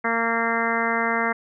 harmonic tone, 229.9 Hz, A#3, 24 cents flat, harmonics 1 / 2 / 3 / 4 / 5 / 6 / 7 / 8 / 9, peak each -29 / -29 / -29 / -29 / -29 / -29 / -29 / -29 / -29 dBFS, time 0.04-1.33 s, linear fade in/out 10 ms, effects none

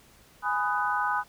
sine chord, G# minor seventh, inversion none, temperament just, 830.6 / 996.7 / 1245.9 / 1495.1 Hz, G#5 / B5 / D#6 / F#6, 0 / +16 / +2 / +18 cents, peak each -30 dBFS, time 0.42-1.24 s, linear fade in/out 50 ms, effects pink hiss -57 dBFS RMS until 1.28 s

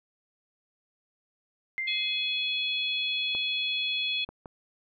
sine tone with exponential decay, 2093 Hz, C7, in tune, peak -27 dBFS, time 1.78-2.61 s, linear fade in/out 0 ms, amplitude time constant 180 ms
harmonic tone, 845 Hz, G#5, 30 cents sharp, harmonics 3 / 4 / 5, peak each -31 / -29 / -37 dBFS, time 1.87-4.25 s, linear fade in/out 10 ms
clicks, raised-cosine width 1 ms, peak -27 dBFS, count 3, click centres 3.35 / 4.29 / 4.458 s
effects none

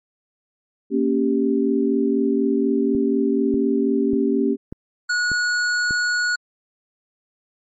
sine chord, G diminished, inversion first, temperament equal, 233.1 / 277.2 / 392 Hz, Bb3 / Db4 / G4, 0 / 0 / 0 cents, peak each -21 / -20 / -21 dBFS, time 0.9-4.57 s, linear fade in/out 50 ms
click train, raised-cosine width 3 ms, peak -18 dBFS, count 6, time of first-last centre 2.95-5.909 s, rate 1.69 Hz
square tone, 1456 Hz, F#6, 28 cents flat, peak -19 dBFS, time 5.09-6.36 s, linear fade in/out 10 ms
effects MP3 32 kbps

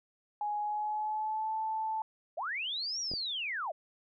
sine tone with pitch glide, 834 to 877.5 Hz, G#5 to A5, +7 to -5 cents, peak -31 dBFS, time 0.41-2.02 s, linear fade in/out 2 ms, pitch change +88 cents, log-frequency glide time 0.59-1.55 s
sine linear two-way sweep, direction up then down, 554.4 to 5790 to 554.4 Hz, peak -33 dBFS, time 2.37-3.72 s, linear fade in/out 10 ms, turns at 3 s
clicks, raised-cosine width 2 ms, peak -29 dBFS, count 2, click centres 3.115 / 3.137 s
effects none

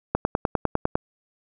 click train, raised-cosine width 1 ms, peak -6 dBFS, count 9, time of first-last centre 0.15-0.955 s, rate 9.94 Hz, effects none

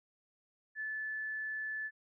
sine tone, 1739 Hz, A6, 21 cents flat, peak -36 dBFS, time 0.75-1.91 s, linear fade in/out 50 ms, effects none

